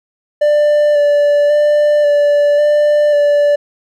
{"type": "tone with vibrato", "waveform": "triangle", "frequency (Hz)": 587.3, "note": "D5", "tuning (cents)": 0, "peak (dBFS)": -6, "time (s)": [0.41, 3.56], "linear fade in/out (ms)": 10, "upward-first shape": "square", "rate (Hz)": 0.92, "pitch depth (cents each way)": 15, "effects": []}